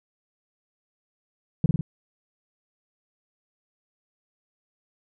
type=tone with echo; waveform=sine; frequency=155.56 Hz; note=D#3; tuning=in tune; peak=-12 dBFS; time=1.64-1.66 s; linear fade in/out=2 ms; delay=50 ms; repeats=3; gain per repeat=-4 dB; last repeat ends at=1.81 s; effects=tanh soft clip ceiling -14 dBFS